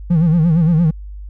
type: tone with vibrato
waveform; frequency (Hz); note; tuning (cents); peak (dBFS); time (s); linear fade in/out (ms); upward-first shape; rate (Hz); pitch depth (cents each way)
triangle; 164.81; E3; 0; -7; 0.1-0.91; 10; sine; 8.7; 120
effects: tanh soft clip ceiling -4 dBFS + added 50 Hz sine -28 dBFS peak until 1.29 s